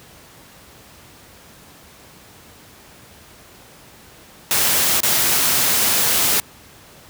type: noise with dropouts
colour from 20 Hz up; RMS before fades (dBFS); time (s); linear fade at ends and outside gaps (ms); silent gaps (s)
white; -17; 4.51-6.4; 1; 5.004-5.032
effects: pink hiss -45 dBFS RMS until 7.09 s + high-pass 60 Hz 12 dB/octave